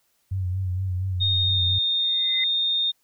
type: tone with vibrato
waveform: sine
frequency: 92.9 Hz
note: F#2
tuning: 7 cents sharp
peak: -23 dBFS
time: 0.31-1.79 s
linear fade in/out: 10 ms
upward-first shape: sine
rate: 4.3 Hz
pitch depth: 52 cents each way
type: tone with pitch glide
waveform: sine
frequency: 3694 to 3662 Hz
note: A#7 to A#7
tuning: -16 to -32 cents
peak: -20 dBFS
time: 1.2-2.92 s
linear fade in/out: 20 ms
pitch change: -16 cents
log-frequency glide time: 1.45-1.57 s
type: tone with exponential growth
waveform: sine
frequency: 2049 Hz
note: C7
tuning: 37 cents flat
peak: -23 dBFS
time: 1.99-2.44 s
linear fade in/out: 2 ms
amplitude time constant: 97 ms
effects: white hiss -68 dBFS RMS until 3.03 s